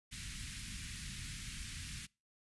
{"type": "band-stop noise", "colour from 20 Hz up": "pink", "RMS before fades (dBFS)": -45, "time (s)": [0.11, 2.07], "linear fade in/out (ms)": 20, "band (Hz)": [200, 1800], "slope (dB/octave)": 24, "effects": ["noise-tail reverb RT60 0.3 s tail -25 dB re dry", "resampled to 24000 Hz"]}